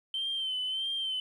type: tone with vibrato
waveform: sine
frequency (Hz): 3097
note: G7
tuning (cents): -22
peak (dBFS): -29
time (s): 0.14-1.2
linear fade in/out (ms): 2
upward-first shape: sine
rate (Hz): 1.6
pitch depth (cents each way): 50
effects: tanh soft clip ceiling -26 dBFS + 11-bit